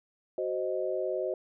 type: chord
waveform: sine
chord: C diminished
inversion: second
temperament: equal with one note detuned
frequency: 373.6 / 523.3 / 622.3 Hz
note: Gb4 / C5 / Eb5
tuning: +17 / 0 / 0 cents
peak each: -33 / -33 / -33 dBFS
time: 0.38-1.34 s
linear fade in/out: 2 ms
effects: none